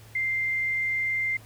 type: tone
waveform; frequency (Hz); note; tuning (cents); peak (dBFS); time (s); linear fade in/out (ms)
sine; 2093; C7; 0; -24; 0.15-1.37; 5
effects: added 110 Hz sine -48 dBFS peak until 1.45 s + pink hiss -53 dBFS RMS until 1.45 s